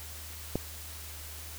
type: click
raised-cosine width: 2 ms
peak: -15 dBFS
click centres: 0.556 s
effects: added 77 Hz sine -45 dBFS peak until 1.58 s + white hiss -45 dBFS RMS until 1.58 s